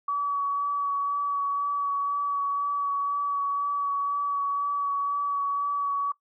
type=tone with vibrato; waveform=sine; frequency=1137 Hz; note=C#6; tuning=44 cents sharp; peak=-24 dBFS; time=0.08-6.12 s; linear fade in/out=5 ms; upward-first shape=sine; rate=2 Hz; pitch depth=14 cents each way; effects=noise-tail reverb RT60 0.1 s tail -19 dB re dry

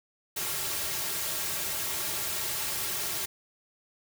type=noise with comb filter; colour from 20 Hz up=white; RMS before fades=-32 dBFS; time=0.36-3.26 s; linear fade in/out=10 ms; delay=4 ms; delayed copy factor=-0.75; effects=none

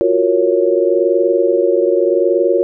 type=chord; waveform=sine; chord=Gb major seventh; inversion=third; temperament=equal; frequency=349.2 / 370 / 466.2 / 554.4 Hz; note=F4 / Gb4 / Bb4 / Db5; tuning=0 / 0 / 0 / 0 cents; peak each=-16 dBFS; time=0.01-2.63 s; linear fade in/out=0 ms; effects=none

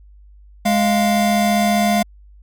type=tone pair together; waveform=square; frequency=207.8 / 698.5 Hz; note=G#3 / F5; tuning=+1 / 0 cents; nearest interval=octave + major sixth; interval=2099 cents; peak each=-17 / -18 dBFS; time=0.65-2.03 s; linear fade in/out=10 ms; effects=added 50 Hz sine -42 dBFS peak until 2.42 s

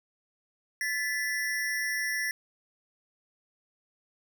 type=ring-modulated tone; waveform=square; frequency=1864.7 Hz; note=A#6; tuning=in tune; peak=-26 dBFS; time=0.81-2.31 s; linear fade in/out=0 ms; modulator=123 Hz; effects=none

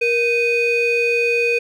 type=ring-modulated tone; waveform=triangle; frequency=1009 Hz; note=B5; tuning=37 cents sharp; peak=-10 dBFS; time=0.01-1.59 s; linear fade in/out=10 ms; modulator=1480 Hz; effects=none

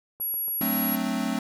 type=tone; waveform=sine; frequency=11370 Hz; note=F9; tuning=30 cents sharp; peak=-26 dBFS; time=0.2-0.96 s; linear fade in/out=10 ms
type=click train; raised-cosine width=1 ms; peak=-33 dBFS; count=5; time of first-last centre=0.2-0.765 s; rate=7.08 Hz
type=chord; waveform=square; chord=D dominant seventh; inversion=first; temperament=equal; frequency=185 / 220 / 261.6 / 293.7 Hz; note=F#3 / A3 / C4 / D4; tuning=0 / 0 / 0 / 0 cents; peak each=-34 / -30 / -30 / -35 dBFS; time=0.61-1.39 s; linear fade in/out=2 ms
effects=none

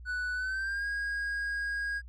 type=tone with pitch glide; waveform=triangle; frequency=1484 to 1637.1 Hz; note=F#6 to G#6; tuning=+5 to -25 cents; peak=-29 dBFS; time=0.05-2.02 s; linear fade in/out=50 ms; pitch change=+170 cents; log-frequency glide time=0.34-0.86 s; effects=added 60 Hz sine -44 dBFS peak until 2.08 s + resampled to 24000 Hz

